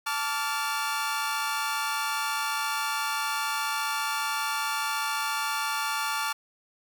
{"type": "chord", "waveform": "sawtooth", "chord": "D minor", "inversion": "second", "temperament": "equal with one note detuned", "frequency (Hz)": [880, 1155.1, 1396.9], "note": ["A5", "D6", "F6"], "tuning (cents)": [0, -29, 0], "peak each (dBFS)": -28, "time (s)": [0.06, 6.33], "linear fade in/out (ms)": 10, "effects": ["9-bit"]}